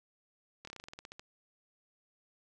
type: slowing click train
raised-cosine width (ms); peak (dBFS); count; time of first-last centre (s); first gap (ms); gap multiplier
0.2; -29; 13; 0.65-1.195; 24; 1.11
effects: none